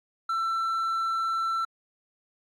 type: tone with hard clipping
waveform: sine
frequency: 1339 Hz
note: E6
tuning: 27 cents sharp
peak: -26 dBFS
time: 0.29-1.65 s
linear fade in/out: 5 ms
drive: 3 dB
effects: AAC 64 kbps